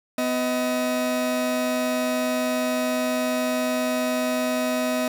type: tone pair together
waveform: 40% pulse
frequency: 250.4 / 631 Hz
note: B3 / D#5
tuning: +24 / +24 cents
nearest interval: octave + major third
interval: 1600 cents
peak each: -24 dBFS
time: 0.18-5.08 s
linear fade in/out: 2 ms
effects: none